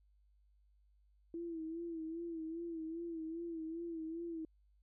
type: tone with vibrato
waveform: sine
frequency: 329.6 Hz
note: E4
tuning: in tune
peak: -40 dBFS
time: 1.34-4.45 s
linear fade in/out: 2 ms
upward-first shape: sine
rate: 2.5 Hz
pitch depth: 64 cents each way
effects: added 50 Hz sine -67 dBFS peak until 4.82 s